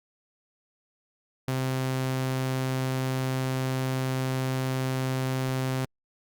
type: tone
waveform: sawtooth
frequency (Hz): 130.7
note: C3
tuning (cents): -1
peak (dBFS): -22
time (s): 1.48-5.85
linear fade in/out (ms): 0
effects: Opus 48 kbps